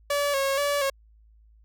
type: tone with vibrato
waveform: sawtooth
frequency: 560 Hz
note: C#5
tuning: 18 cents sharp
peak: -19 dBFS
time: 0.1-0.9 s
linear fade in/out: 5 ms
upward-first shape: square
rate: 2.1 Hz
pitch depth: 43 cents each way
effects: added 54 Hz sine -53 dBFS peak until 1.64 s